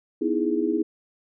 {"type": "chord", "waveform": "sine", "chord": "E major seventh", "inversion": "second", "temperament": "equal with one note detuned", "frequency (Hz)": [248.4, 311.1, 329.6, 415.3], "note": ["B3", "D#4", "E4", "G#4"], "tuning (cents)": [10, 0, 0, 0], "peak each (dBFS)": [-29, -26, -25, -27], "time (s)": [0.21, 0.83], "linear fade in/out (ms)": 10, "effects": []}